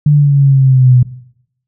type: exponential sweep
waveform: sine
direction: down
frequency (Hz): 149.3 to 123.47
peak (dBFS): -4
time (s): 0.06-1.03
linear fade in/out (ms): 5
effects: noise-tail reverb RT60 0.7 s tail -17 dB re dry